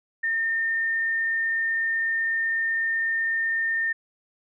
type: tone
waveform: sine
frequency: 1816 Hz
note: A#6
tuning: 46 cents flat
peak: -22 dBFS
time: 0.23-3.93 s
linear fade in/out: 10 ms
effects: none